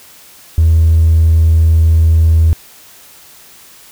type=tone with hard clipping; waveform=sine; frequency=81 Hz; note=E2; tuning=30 cents flat; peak=-6 dBFS; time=0.58-2.53 s; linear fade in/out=0 ms; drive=1 dB; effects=white hiss -40 dBFS RMS until 3.91 s